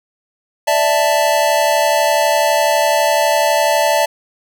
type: chord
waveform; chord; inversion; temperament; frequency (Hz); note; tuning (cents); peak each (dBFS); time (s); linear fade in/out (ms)
square; D suspended second; none; equal; 587.3 / 659.3 / 880; D5 / E5 / A5; 0 / 0 / 0; -17; 0.67-4.06; 10
effects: none